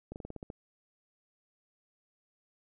slowing click train, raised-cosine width 2 ms, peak -28 dBFS, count 8, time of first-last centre 0.12-0.502 s, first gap 39 ms, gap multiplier 1.11, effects none

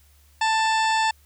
harmonic tone with a mistuned harmonic, 884 Hz, A5, 8 cents sharp, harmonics 1 / 2 / 3 / 4 / 5 / 6 / 8 / 9, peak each -20 / -26 / -30 / -32 / -34 / -36 / -38 / -39 dBFS, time 0.41-1.11 s, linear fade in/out 5 ms, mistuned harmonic 5, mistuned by +17 cents, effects added 72 Hz sine -54 dBFS peak until 1.25 s + white hiss -60 dBFS RMS until 1.25 s

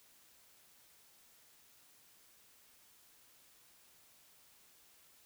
silence, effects white hiss -65 dBFS RMS until 5.25 s

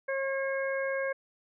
harmonic tone, 541 Hz, C#5, 42 cents flat, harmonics 1 / 2 / 3 / 4, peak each -30 / -41 / -35 / -40 dBFS, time 0.08-1.13 s, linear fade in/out 10 ms, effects none

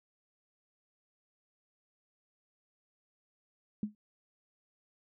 sine tone with exponential decay, 210 Hz, G#3, 19 cents sharp, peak -27 dBFS, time 3.83-3.95 s, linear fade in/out 2 ms, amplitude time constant 24 ms, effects none

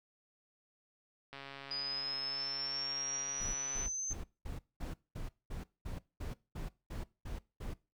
click train, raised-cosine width 0.3 ms, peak -31 dBFS, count 350, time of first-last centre 1.33-3.859 s, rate 138 Hz
sine exponential sweep, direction up, 4926 to 6272 Hz, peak -36 dBFS, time 1.71-4.13 s, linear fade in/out 2 ms
brown noise bursts, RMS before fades -41 dBFS, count 13, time 3.4-7.74 s, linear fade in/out 10 ms, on 140 ms, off 210 ms
effects noise-tail reverb RT60 0.3 s tail -21 dB re dry

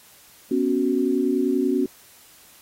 sine chord, B suspended second, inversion none, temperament equal, 246.9 / 277.2 / 370 Hz, B3 / C#4 / F#4, 0 / 0 / 0 cents, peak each -24 / -22 / -23 dBFS, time 0.51-1.86 s, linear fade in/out 5 ms, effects white hiss -51 dBFS RMS until 2.61 s + AAC 48 kbps

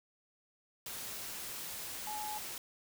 sine tone in noise, 847 Hz, G#5, 34 cents sharp, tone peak -39 dBFS, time 2.07-2.38 s, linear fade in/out 2 ms, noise white, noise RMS -43 dBFS, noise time 0.86-2.58 s, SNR +1 dB, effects none

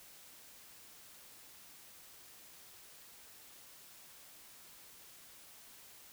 silence, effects white hiss -57 dBFS RMS until 6.12 s

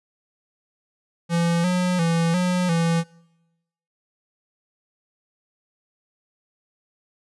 square tone with pitch steps, 169.7 / 180.8 / 166.8 / 180.6 / 166.9 Hz, F3 / F#3 / E3 / F#3 / E3, -49 / -40 / +21 / -42 / +22 cents, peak -19 dBFS, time 1.29-3.04 s, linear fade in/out 50 ms, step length 350 ms, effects noise-tail reverb RT60 1.0 s tail -25 dB re dry + resampled to 24000 Hz

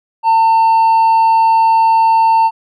sine tone with hard clipping, 900 Hz, A5, 39 cents sharp, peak -8 dBFS, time 0.23-2.51 s, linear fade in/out 50 ms, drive 2 dB, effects none

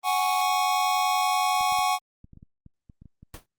square chord, F# suspended second, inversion none, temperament equal, 740 / 830.6 / 1108.7 Hz, F#5 / G#5 / C#6, 0 / 0 / 0 cents, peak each -26 / -28 / -27 dBFS, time 0.03-1.99 s, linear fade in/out 50 ms
clicks, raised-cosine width 5 ms, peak -35 dBFS, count 12, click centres 1.61 / 1.723 / 1.788 / 2.244 / 2.333 / 2.373 / 2.429 / 2.663 / 2.898 / 3.02 / 3.057 / 3.23 s
pink noise with exponential decay, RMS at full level -35 dBFS, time 3.34-3.46 s, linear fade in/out 2 ms, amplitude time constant 26 ms
effects Opus 24 kbps

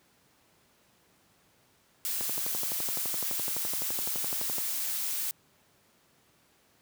blue noise, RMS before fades -32 dBFS, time 2.05-5.31 s, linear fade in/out 0 ms
click train, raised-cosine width 1 ms, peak -24 dBFS, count 29, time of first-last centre 2.21-4.583 s, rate 11.8 Hz
effects pink hiss -65 dBFS RMS until 6.81 s + high-pass 100 Hz 12 dB/octave

